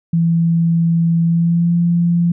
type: tone with pitch glide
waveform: sine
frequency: 167 to 171.6 Hz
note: E3 to F3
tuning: +23 to -30 cents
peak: -11 dBFS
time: 0.13-2.32 s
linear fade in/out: 5 ms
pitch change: +47 cents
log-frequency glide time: 1.24-1.75 s
effects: none